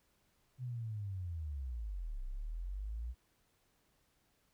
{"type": "linear two-way sweep", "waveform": "sine", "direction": "down then up", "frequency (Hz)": [128.9, 30.43, 61.6], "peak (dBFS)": -38, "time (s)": [0.58, 3.15], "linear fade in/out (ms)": 50, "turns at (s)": 2.23, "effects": ["pink hiss -75 dBFS RMS until 4.53 s"]}